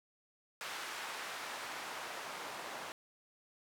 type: noise with band-pass filter sweep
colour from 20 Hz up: white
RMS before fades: -44 dBFS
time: 0.61-2.92 s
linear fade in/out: 0 ms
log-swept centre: 1300 to 760 Hz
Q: 0.83
effects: none